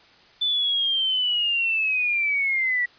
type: linear sweep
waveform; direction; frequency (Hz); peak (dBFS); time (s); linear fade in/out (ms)
sine; down; 3520 to 1931; -20; 0.41-2.86; 10
effects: white hiss -53 dBFS RMS until 2.98 s + resampled to 11025 Hz